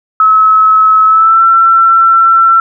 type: tone with pitch glide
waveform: sine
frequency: 1291 to 1345.8 Hz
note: E6 to E6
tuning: -37 to +35 cents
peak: -3 dBFS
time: 0.2-2.6 s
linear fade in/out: 2 ms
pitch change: +72 cents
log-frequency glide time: 1.06-1.43 s
effects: none